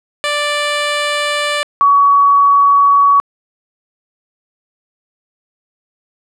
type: tone pair in turn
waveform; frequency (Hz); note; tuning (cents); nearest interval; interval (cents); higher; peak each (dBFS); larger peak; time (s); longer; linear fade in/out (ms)
10% pulse / sine; 587.3 / 1128.1; D5 / C#6; 0 / +30; major seventh; 1130; second; -6; neither; 0.24-1.63 / 1.81-3.2; neither; 0
effects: low-pass 8000 Hz 12 dB/octave